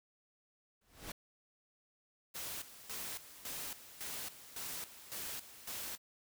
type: noise with exponential growth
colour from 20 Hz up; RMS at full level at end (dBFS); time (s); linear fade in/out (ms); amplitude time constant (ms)
pink; -40; 0.81-1.12; 5; 67
type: noise with tremolo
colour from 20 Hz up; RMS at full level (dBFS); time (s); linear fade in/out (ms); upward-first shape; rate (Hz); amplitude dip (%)
white; -43; 2.34-5.98; 20; square; 1.8; 75
effects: none